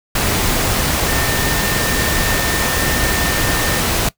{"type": "tone in noise", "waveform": "sine", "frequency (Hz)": 1808, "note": "A6", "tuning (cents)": 47, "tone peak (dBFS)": -24, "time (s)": [1.08, 3.8], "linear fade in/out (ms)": 5, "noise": "pink", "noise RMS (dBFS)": -17, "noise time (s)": [0.15, 4.09], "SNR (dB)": -10, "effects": ["noise-tail reverb RT60 0.1 s tail -19 dB re dry"]}